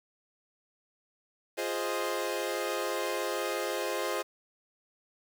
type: chord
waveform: sawtooth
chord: F minor seventh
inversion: none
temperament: equal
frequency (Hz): 349.2 / 415.3 / 523.3 / 622.3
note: F4 / Ab4 / C5 / Eb5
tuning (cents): 0 / 0 / 0 / 0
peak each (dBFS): -33 / -32 / -31 / -33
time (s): 1.57-4.23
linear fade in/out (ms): 20
effects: 9-bit